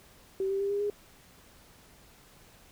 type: tone with pitch steps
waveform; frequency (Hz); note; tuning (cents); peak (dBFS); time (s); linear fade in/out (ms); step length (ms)
sine; 385.1 / 391.6 / 398.2 / 404.9 / 411.8; G4 / G4 / G4 / G#4 / G#4; -31 / -2 / +27 / -44 / -15; -27; 0.4-0.9; 2; 100
effects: pink hiss -57 dBFS RMS until 2.71 s